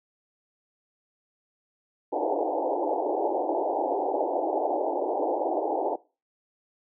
white band-pass noise, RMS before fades -27 dBFS, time 2.12-5.96 s, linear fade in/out 10 ms, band 290 to 880 Hz, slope 96 dB/octave, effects noise-tail reverb RT60 0.3 s tail -19 dB re dry

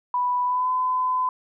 sine tone with pitch glide, 987.8 to 1013.8 Hz, B5 to B5, 0 to +45 cents, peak -20 dBFS, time 0.14-1.29 s, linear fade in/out 2 ms, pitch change +45 cents, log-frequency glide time 0.44-0.7 s, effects none

